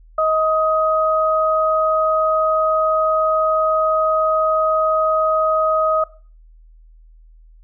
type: tone pair together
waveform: sine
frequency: 631 / 1257 Hz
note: D#5 / D#6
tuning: +24 / +17 cents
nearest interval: octave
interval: 1193 cents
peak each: -17 dBFS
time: 0.18-6.04 s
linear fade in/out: 5 ms
effects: noise-tail reverb RT60 0.4 s tail -19 dB re dry + added 40 Hz sine -43 dBFS peak until 7.63 s